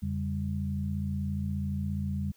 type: tone cluster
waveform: sine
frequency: 86.6 / 141.4 / 198.3 Hz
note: F2 / C#3 / G3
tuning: -14 / +35 / +20 cents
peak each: -32 / -36 / -33 dBFS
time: 0.02-2.32 s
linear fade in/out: 10 ms
effects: white hiss -65 dBFS RMS until 2.36 s